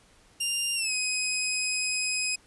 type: tone with pitch glide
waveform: 15% pulse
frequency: 2794 to 2518 Hz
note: F7 to D#7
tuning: 0 to +20 cents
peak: -19 dBFS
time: 0.4-2.36 s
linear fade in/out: 10 ms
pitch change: -180 cents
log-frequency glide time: 0.75-0.92 s
effects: pink hiss -59 dBFS RMS until 2.46 s + resampled to 24000 Hz